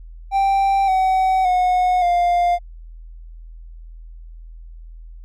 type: tone with pitch steps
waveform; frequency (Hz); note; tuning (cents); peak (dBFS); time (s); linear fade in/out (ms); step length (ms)
triangle; 784 / 755.5 / 728.1 / 701.7; G5 / F#5 / F#5 / F5; 0 / +36 / -28 / +8; -12; 0.31-2.59; 50; 570
effects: added 41 Hz sine -35 dBFS peak until 5.24 s